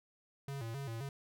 square tone with vibrato, 125.8 Hz, B2, 32 cents sharp, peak -40 dBFS, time 0.48-1.09 s, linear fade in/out 2 ms, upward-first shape square, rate 3.8 Hz, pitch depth 170 cents each way, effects none

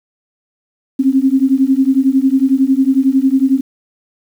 sine beating tone pair, 261.6 / 272.6 Hz, C4 / C#4, 0 / -29 cents, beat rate 11 Hz, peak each -12 dBFS, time 0.99-3.61 s, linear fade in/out 10 ms, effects 7-bit

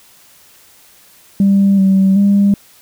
sine tone with pitch steps, 197.4 / 192.3 / 200.5 Hz, G3 / G3 / G3, +12 / -33 / +39 cents, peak -6 dBFS, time 1.4-2.54 s, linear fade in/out 2 ms, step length 380 ms, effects tanh soft clip ceiling -4 dBFS + white hiss -46 dBFS RMS until 2.81 s

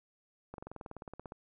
slowing click train, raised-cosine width 1 ms, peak -30 dBFS, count 16, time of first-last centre 0.54-1.321 s, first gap 42 ms, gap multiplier 1.03, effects none

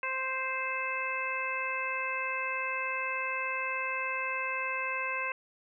harmonic tone, 523.3 Hz, C5, in tune, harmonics 1 / 2 / 3 / 4 / 5, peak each -41 / -36 / -38 / -37 / -35 dBFS, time 0.03-5.32 s, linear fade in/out 2 ms, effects none

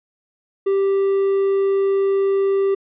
triangle tone, 392 Hz, G4, in tune, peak -13 dBFS, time 0.66-2.75 s, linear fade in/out 10 ms, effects resampled to 8000 Hz

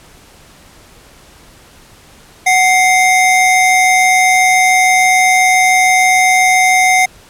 square tone pair together, 742 / 2099 Hz, F#5 / C7, +5 / +5 cents, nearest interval octave + tritone, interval 1800 cents, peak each -11 dBFS, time 2.46-7.06 s, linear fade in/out 10 ms, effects pink hiss -42 dBFS RMS until 7.29 s + low-pass 12000 Hz 12 dB/octave

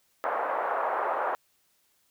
pink band-pass noise, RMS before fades -29 dBFS, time 0.24-1.35 s, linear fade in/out 0 ms, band 570 to 1300 Hz, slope 24 dB/octave, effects white hiss -69 dBFS RMS until 2.1 s

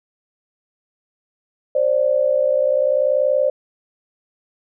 sine tone pair together, 529 / 589.6 Hz, C5 / D5, +19 / +7 cents, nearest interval major second, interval 188 cents, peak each -17 dBFS, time 1.75-3.5 s, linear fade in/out 5 ms, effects none

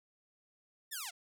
5% pulse linear sweep, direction down, 1864.7 to 637 Hz, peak -28 dBFS, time 0.91-1.11 s, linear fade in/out 20 ms, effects none

